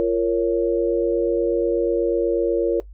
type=chord; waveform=sine; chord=Bb minor; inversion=second; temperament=equal with one note detuned; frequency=346 / 466.2 / 554.4 Hz; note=F4 / Bb4 / Db5; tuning=-16 / 0 / 0 cents; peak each=-21 / -20 / -23 dBFS; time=0-2.8 s; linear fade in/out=0 ms; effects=noise-tail reverb RT60 0.1 s tail -18 dB re dry + added 50 Hz sine -38 dBFS peak until 2.93 s